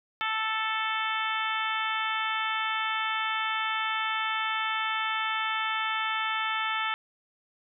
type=harmonic tone; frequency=440 Hz; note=A4; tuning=in tune; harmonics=2 / 3 / 4 / 5 / 6 / 7 / 8; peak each=-34 / -31 / -34 / -35 / -37 / -37 / -39 dBFS; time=0.21-6.94 s; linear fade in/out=0 ms; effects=none